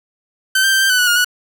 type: tone with pitch steps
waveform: sawtooth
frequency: 1538 / 1573 / 1561 / 1573 / 1501 / 1473 / 1426 / 1470 Hz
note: G6 / G6 / G6 / G6 / F#6 / F#6 / F6 / F#6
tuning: -33 / +6 / -8 / +6 / +24 / -8 / +36 / -12 cents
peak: -8 dBFS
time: 0.55-1.246 s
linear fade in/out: 5 ms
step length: 87 ms
effects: none